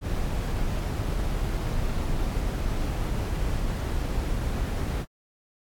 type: noise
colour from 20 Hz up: brown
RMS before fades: -27 dBFS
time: 0.01-5.06 s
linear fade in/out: 50 ms
effects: AAC 64 kbps

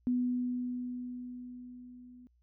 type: tone with level ramp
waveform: sine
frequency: 247.7 Hz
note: B3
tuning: 5 cents sharp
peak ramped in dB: -26 to -51 dBFS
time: 0.07-2.27 s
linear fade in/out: 0 ms
effects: added 60 Hz sine -66 dBFS peak until 2.42 s

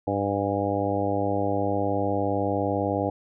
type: harmonic tone with a mistuned harmonic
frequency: 99.7 Hz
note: G2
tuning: 30 cents sharp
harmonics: 1 / 2 / 3 / 4 / 5 / 6 / 7 / 8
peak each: -31 / -34 / -29 / -34 / -29 / -31 / -32 / -31 dBFS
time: 0.07-3.1 s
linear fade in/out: 5 ms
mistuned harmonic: 8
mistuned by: +47 cents
effects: none

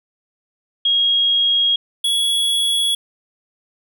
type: tone pair in turn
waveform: sine / square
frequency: 3279 / 3361 Hz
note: G#7 / G#7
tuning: -23 / +20 cents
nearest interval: unison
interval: 43 cents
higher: second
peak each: -13 / -16 dBFS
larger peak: first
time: 0.85-1.76 / 2.04-2.95 s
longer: neither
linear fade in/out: 5 ms
effects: none

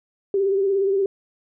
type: tone with vibrato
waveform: sine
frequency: 392 Hz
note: G4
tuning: in tune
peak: -17 dBFS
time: 0.34-1.06 s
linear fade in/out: 2 ms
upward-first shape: sine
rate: 17 Hz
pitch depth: 45 cents each way
effects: none

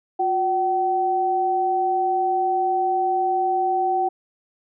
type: tone pair together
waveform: sine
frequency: 359.6 / 762 Hz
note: F#4 / G5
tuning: -49 / -49 cents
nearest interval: octave + minor second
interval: 1300 cents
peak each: -25 / -19 dBFS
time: 0.19-4.09 s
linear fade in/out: 10 ms
effects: none

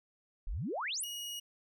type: exponential sweep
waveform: sine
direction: up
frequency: 30.19 to 11930 Hz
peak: -34 dBFS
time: 0.47-1.04 s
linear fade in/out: 0 ms
type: tone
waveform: sawtooth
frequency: 2890 Hz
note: F#7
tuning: 41 cents flat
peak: -36 dBFS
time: 1.03-1.4 s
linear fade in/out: 10 ms
effects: none

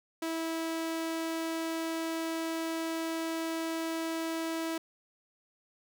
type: tone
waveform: sawtooth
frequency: 326.4 Hz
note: E4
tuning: 17 cents flat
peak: -28 dBFS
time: 0.22-4.78 s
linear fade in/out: 5 ms
effects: none

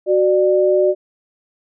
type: tone pair together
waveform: sine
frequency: 371.9 / 596 Hz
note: F#4 / D5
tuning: +9 / +25 cents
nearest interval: minor sixth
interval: 816 cents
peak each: -14 dBFS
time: 0.06-0.95 s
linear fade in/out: 50 ms
effects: none

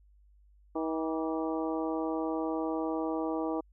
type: harmonic tone with a mistuned harmonic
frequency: 160 Hz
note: D#3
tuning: 49 cents sharp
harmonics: 2 / 3 / 4 / 5 / 6 / 7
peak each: -32 / -36 / -38 / -40 / -42 / -43 dBFS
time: 0.75-3.61 s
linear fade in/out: 10 ms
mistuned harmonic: 7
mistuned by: +61 cents
effects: added 50 Hz sine -58 dBFS peak until 3.72 s

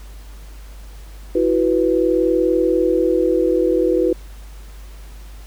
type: chord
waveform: sine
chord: E suspended second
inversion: none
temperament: equal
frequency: 329.6 / 370 / 493.9 Hz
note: E4 / F#4 / B4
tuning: 0 / 0 / 0 cents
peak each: -18 dBFS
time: 1.35-4.13 s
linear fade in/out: 5 ms
effects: added 50 Hz sine -34 dBFS peak until 5.46 s + pink hiss -47 dBFS RMS until 5.46 s

